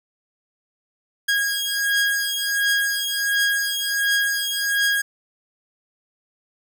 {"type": "beating tone pair", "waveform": "sawtooth", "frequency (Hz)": [1637, 1638.4], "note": ["G#6", "G#6"], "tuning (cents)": [-25, -24], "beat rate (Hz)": 1.4, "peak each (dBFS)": -19, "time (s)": [1.28, 5.02], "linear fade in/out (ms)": 10, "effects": []}